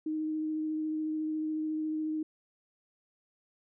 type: tone with vibrato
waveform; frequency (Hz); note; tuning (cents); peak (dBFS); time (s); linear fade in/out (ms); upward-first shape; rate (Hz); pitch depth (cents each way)
sine; 311.1; D#4; 0; -30; 0.06-2.23; 5; triangle; 14; 14
effects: none